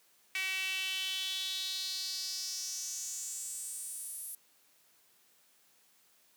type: tone with high-pass filter sweep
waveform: sawtooth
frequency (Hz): 379.5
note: F#4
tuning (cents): +44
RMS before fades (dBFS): -38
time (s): 0.35-4.35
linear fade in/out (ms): 2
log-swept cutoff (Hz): 2300 to 11000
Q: 4.7
effects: white hiss -67 dBFS RMS until 6.36 s + high-pass 150 Hz 12 dB/octave